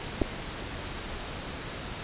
clicks, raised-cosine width 2 ms, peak -12 dBFS, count 2, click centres 0.216 / 0.219 s, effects pink hiss -37 dBFS RMS until 2.03 s + resampled to 8000 Hz

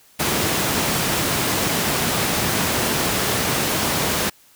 pink high-pass noise, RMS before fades -21 dBFS, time 0.19-4.3 s, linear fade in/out 10 ms, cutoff 110 Hz, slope 12 dB/octave, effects white hiss -53 dBFS RMS until 4.55 s

